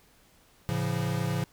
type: chord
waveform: square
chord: A augmented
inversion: none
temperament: equal with one note detuned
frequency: 110 / 138.59 / 171.02 Hz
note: A2 / C#3 / E#3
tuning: 0 / 0 / -36 cents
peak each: -33 / -32 / -32 dBFS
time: 0.69-1.44 s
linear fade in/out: 0 ms
effects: pink hiss -61 dBFS RMS until 1.52 s